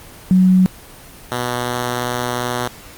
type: tone pair in turn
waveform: sine / 5% pulse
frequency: 185.3 / 122.68 Hz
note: F#3 / B2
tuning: +3 / -11 cents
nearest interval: perfect fifth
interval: 714 cents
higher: first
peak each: -8 dBFS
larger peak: neither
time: 0.31-0.66 / 1.32-2.68 s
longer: second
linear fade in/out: 0 ms
effects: pink hiss -39 dBFS RMS until 2.97 s + Opus 24 kbps